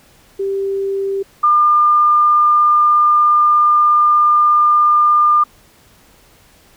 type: tone pair in turn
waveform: sine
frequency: 392 / 1202.8 Hz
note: G4 / D6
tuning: 0 / +41 cents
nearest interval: octave + perfect fifth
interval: 1941 cents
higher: second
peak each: -16 / -8 dBFS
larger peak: second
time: 0.39-1.23 / 1.43-5.44 s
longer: second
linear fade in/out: 10 ms
effects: pink hiss -49 dBFS RMS until 6.76 s